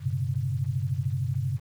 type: tone cluster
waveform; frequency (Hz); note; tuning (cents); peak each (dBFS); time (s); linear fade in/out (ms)
sine; 96.4 / 112.4 / 126.5 / 139.5; G2 / A2 / B2 / C#3; -28 / +37 / +42 / +11; -31 / -36 / -29 / -30; 0-1.6; 50
effects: 9-bit